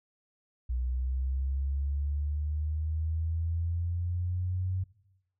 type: linear sweep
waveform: sine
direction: up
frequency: 61 to 93.6 Hz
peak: -28 dBFS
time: 0.69-4.84 s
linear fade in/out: 10 ms
effects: noise-tail reverb RT60 0.9 s tail -20 dB re dry